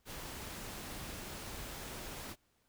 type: noise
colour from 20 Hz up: pink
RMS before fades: -45 dBFS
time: 0.05-2.36 s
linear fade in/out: 50 ms
effects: pink hiss -75 dBFS RMS until 2.68 s